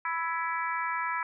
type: harmonic tone with a mistuned harmonic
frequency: 329.6 Hz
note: E4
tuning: in tune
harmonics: 3 / 4 / 5 / 6 / 7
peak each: -32 / -34 / -36 / -38 / -39 dBFS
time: 0.05-1.23 s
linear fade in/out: 2 ms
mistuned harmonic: 5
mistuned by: +29 cents
effects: none